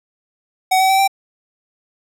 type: tone with pitch steps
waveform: square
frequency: 751 / 761 / 771.2 / 781.5 Hz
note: F#5 / F#5 / G5 / G5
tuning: +26 / +48 / -28 / -6 cents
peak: -12 dBFS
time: 0.71-1.078 s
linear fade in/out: 10 ms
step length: 92 ms
effects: none